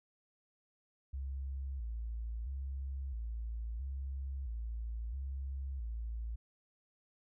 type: tone with vibrato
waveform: sine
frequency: 61.74 Hz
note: B1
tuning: in tune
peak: -37 dBFS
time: 1.13-6.36 s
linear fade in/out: 10 ms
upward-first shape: square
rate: 0.75 Hz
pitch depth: 150 cents each way
effects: none